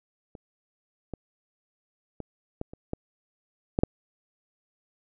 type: clicks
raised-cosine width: 2 ms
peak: -29 / -21 / -22 / -18 / -28 / -16 / -10 / -6 dBFS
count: 8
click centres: 0.352 / 1.137 / 2.203 / 2.614 / 2.735 / 2.934 / 3.789 / 3.835 s
effects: none